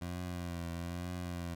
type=tone with vibrato; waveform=20% pulse; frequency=87 Hz; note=F2; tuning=6 cents flat; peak=-33 dBFS; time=0.01-1.55 s; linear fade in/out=10 ms; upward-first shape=triangle; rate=1.1 Hz; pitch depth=53 cents each way; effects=none